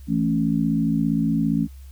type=chord; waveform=sine; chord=A major; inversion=second; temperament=equal; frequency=164.81 / 220 / 277.2 Hz; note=E3 / A3 / C#4; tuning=0 / 0 / 0 cents; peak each=-23 / -22 / -23 dBFS; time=0.07-1.68 s; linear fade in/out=50 ms; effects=added 67 Hz sine -38 dBFS peak until 1.91 s + white hiss -57 dBFS RMS until 1.91 s